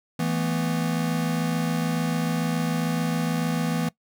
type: chord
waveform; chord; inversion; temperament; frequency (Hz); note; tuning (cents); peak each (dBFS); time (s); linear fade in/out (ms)
square; E suspended fourth; none; equal; 164.81 / 220 / 246.9; E3 / A3 / B3; 0 / 0 / 0; -26 / -31 / -29; 0.19-3.89; 5
effects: noise-tail reverb RT60 0.1 s tail -21 dB re dry